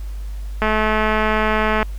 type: click train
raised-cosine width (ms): 0.5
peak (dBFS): -4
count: 262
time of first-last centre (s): 0.62-1.828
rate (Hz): 216
effects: added 50 Hz sine -25 dBFS peak until 1.98 s + pink hiss -48 dBFS RMS until 1.98 s